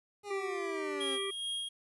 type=exponential sweep; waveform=25% pulse; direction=down; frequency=415.3 to 261.6 Hz; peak=-36 dBFS; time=0.23-1.19 s; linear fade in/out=50 ms
type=harmonic tone; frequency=392 Hz; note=G4; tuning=in tune; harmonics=1 / 3 / 5 / 6; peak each=-36 / -43 / -45 / -46 dBFS; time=0.3-1.31 s; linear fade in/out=10 ms
type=tone with tremolo; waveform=square; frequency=3260 Hz; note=G#7; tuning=33 cents flat; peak=-34 dBFS; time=1-1.69 s; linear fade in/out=10 ms; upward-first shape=sine; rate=2.4 Hz; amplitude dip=45%
effects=resampled to 24000 Hz + 11-bit